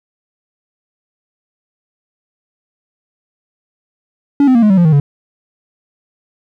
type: tone with pitch steps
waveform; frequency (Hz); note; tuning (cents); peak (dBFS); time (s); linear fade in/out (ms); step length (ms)
triangle; 283.7 / 257.2 / 233.1 / 211.3 / 191.55 / 173.63 / 157.39 / 142.67; C#4 / C4 / A#3 / G#3 / G3 / F3 / D#3 / D3; +40 / -30 / 0 / +30 / -40 / -10 / +20 / -50; -4; 4.4-5; 2; 75
effects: none